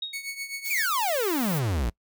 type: tone with exponential decay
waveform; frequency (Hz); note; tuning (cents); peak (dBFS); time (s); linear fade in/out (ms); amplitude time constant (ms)
sine; 3751; A#7; +10; -26; 0.02-0.27; 5; 54
type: tone with tremolo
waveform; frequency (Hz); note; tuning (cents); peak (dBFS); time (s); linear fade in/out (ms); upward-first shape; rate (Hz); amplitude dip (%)
sawtooth; 2217; C#7; 0; -26; 0.13-0.86; 5; triangle; 7.8; 80
type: noise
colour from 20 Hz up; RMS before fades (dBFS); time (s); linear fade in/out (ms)
violet; -34; 0.64-1.6; 20
type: exponential sweep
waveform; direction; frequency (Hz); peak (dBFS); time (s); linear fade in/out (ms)
45% pulse; down; 2515 to 51.91; -24; 0.7-1.9; 10
effects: noise-tail reverb RT60 0.1 s tail -23 dB re dry

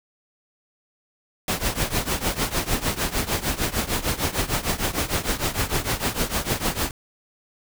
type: noise with tremolo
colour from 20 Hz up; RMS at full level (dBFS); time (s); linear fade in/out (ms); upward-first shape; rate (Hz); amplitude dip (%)
pink; -21; 1.48-6.91; 2; triangle; 6.6; 90
effects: none

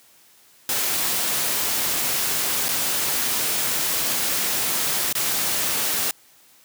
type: noise with dropouts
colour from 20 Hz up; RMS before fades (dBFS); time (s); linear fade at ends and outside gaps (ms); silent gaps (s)
white; -23; 0.69-6.11; 1; 2.684-2.689 / 5.127-5.152
effects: white hiss -54 dBFS RMS until 6.64 s + high-pass 100 Hz 12 dB/octave

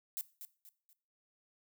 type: noise with echo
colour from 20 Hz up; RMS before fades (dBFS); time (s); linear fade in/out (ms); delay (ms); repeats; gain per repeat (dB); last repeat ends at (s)
violet; -38; 0.17-0.21; 0; 240; 3; -9; 0.93
effects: noise-tail reverb RT60 0.4 s tail -18 dB re dry

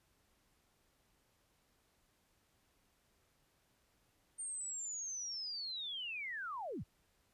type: linear sweep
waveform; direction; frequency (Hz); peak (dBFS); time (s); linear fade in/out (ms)
sine; down; 8870 to 42.68; -40; 4.38-6.84; 20
effects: pink hiss -75 dBFS RMS until 7.33 s + resampled to 32000 Hz

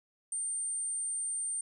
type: tone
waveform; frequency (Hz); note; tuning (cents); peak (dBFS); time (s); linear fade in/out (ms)
sine; 8870; C#9; 0; -32; 0.32-1.61; 2
effects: none

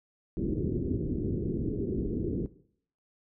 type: low-pass noise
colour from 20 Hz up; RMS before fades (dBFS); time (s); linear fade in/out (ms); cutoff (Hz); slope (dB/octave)
white; -31; 0.37-2.46; 0; 400; 48
effects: noise-tail reverb RT60 0.6 s tail -17 dB re dry

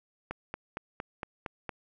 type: click train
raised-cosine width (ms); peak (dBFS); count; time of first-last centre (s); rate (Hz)
0.5; -20; 7; 0.31-1.692; 4.34
effects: none

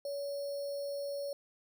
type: tone with sample-and-hold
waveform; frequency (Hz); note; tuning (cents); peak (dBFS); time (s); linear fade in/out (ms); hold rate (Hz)
sine; 565; C#5; +33; -35; 0.05-1.33; 2; 4900
effects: none

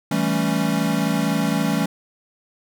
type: chord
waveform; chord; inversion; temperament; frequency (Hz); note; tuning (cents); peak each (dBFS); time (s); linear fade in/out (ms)
square; A dominant seventh; second; equal; 164.81 / 196 / 220 / 277.2; E3 / G3 / A3 / C#4; 0 / 0 / 0 / 0; -25; 0.11-1.86; 5
effects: none

